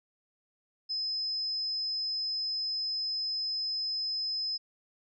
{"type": "tone", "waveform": "sine", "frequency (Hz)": 5100, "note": "D#8", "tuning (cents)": 42, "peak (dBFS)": -30, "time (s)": [0.89, 4.58], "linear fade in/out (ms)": 20, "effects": []}